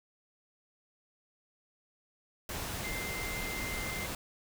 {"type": "tone in noise", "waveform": "sine", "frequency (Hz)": 2087, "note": "C7", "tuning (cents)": -5, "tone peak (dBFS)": -39, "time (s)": [2.84, 4.06], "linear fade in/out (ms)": 2, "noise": "pink", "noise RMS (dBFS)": -38, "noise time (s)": [2.49, 4.15], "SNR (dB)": -4, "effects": []}